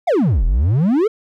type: exponential two-way sweep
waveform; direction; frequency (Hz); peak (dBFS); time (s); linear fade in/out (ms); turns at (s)
triangle; down then up; 784 to 37.9 to 466.3; -10; 0.07-1.08; 10; 0.45
effects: none